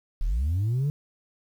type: linear sweep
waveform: sine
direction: up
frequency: 31.13 to 150 Hz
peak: -20 dBFS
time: 0.21-0.9 s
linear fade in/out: 0 ms
effects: tanh soft clip ceiling -21 dBFS + 9-bit